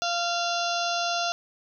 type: harmonic tone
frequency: 691 Hz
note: F5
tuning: 19 cents flat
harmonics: 1 / 2 / 4 / 5 / 6 / 7 / 8 / 9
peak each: -28 / -31 / -34 / -35 / -36 / -36 / -37 / -38 dBFS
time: 0.02-1.32 s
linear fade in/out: 0 ms
effects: none